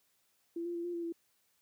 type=tone with pitch steps; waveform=sine; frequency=337.9 / 346.4 / 340.9 / 349.9 / 340.9 / 335.7 Hz; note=E4 / F4 / F4 / F4 / F4 / E4; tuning=+43 / -14 / -42 / +3 / -42 / +32 cents; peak=-35 dBFS; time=0.56-1.124 s; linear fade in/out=5 ms; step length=94 ms; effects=white hiss -74 dBFS RMS until 1.61 s + high-pass 60 Hz 12 dB/octave